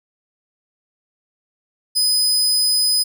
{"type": "tone", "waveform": "sawtooth", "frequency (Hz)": 5010, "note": "D#8", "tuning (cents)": 11, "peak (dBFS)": -12, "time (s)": [1.95, 3.04], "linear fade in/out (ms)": 20, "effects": []}